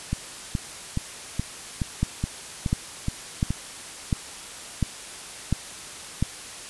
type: two click trains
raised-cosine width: 5 ms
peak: -12 / -9 dBFS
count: 9 / 7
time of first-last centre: 0.13-3.506 / 2.03-6.226 s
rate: 2.37 / 1.43 Hz
effects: white hiss -39 dBFS RMS until 6.69 s + resampled to 24000 Hz

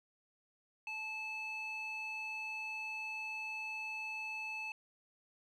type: tone with band-pass filter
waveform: square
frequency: 871 Hz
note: A5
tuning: 18 cents flat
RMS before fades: -42 dBFS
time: 0.87-4.72 s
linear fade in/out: 2 ms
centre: 2300 Hz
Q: 9
effects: none

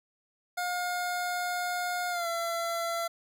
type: tone with pitch glide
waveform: 25% pulse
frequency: 714 to 675.9 Hz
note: F5 to E5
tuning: +38 to +43 cents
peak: -26 dBFS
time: 0.57-3.08 s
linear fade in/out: 10 ms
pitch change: -95 cents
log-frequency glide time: 2.1-2.27 s
effects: none

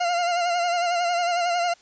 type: tone with vibrato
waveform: 40% pulse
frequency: 698.5 Hz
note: F5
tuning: in tune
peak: -20 dBFS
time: 0-1.74 s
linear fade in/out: 10 ms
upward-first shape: sine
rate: 11 Hz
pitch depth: 43 cents each way
effects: white hiss -55 dBFS RMS until 1.81 s + resampled to 16000 Hz

